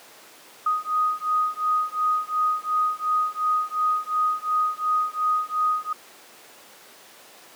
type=beating tone pair; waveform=sine; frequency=1244.5 / 1247.3 Hz; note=D#6 / D#6; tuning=0 / +4 cents; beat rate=2.8 Hz; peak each=-24 dBFS; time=0.66-5.93 s; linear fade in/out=5 ms; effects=pink hiss -47 dBFS RMS until 7.55 s + high-pass 400 Hz 12 dB/octave